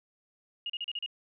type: tone bursts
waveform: sine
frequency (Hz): 2859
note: F7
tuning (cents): +40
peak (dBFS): -32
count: 6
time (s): 0.66-1.062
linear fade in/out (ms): 2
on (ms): 37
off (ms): 36
effects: none